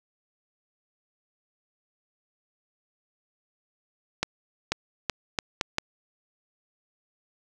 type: accelerating click train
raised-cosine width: 0.2 ms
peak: -7 dBFS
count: 6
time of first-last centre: 4.23-5.784 s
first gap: 490 ms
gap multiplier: 0.77
effects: none